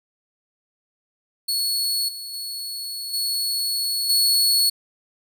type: tone with level steps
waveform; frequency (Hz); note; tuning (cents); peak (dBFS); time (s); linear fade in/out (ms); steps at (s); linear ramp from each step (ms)
sawtooth; 4384; C#8; -20; -18 / -29 / -26 / -19 / -13; 1.48-4.7; 10; 2.08 / 2.33 / 3.13 / 4.09; 10
effects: none